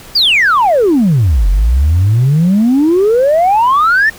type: exponential two-way sweep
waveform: sine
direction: down then up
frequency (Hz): 4978 to 43.65 to 1842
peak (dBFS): -5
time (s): 0.15-4.1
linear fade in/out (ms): 10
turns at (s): 1.48
effects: tanh soft clip ceiling -4 dBFS + pink hiss -35 dBFS RMS until 4.18 s